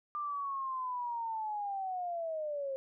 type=linear sweep; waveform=sine; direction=down; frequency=1195 to 529 Hz; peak=-34 dBFS; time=0.15-2.76 s; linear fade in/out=0 ms; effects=none